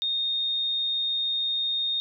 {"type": "tone", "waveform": "sine", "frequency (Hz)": 3687, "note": "A#7", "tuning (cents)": -20, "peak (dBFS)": -24, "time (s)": [0.02, 2], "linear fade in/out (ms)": 0, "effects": []}